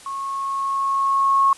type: tone with level ramp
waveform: sine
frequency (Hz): 1094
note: C#6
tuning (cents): -23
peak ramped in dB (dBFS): -26 to -12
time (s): 0.06-1.53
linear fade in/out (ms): 2
effects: white hiss -44 dBFS RMS until 1.57 s + resampled to 24000 Hz